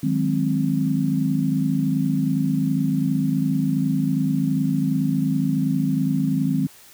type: chord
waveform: sine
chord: Ab dominant seventh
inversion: second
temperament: equal with one note detuned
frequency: 155.56 / 185 / 207.7 / 262.8 Hz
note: Eb3 / Gb3 / Ab3 / C4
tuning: 0 / 0 / 0 / +8 cents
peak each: -23 / -26 / -26 / -22 dBFS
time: 0.03-6.67 s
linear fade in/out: 5 ms
effects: white hiss -48 dBFS RMS until 6.93 s